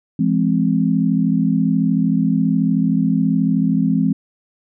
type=chord; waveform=sine; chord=E augmented; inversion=none; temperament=equal with one note detuned; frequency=168.96 / 207.7 / 261.6 Hz; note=E3 / G#3 / B#3; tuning=+43 / 0 / 0 cents; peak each=-18 dBFS; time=0.19-4.13 s; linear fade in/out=5 ms; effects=none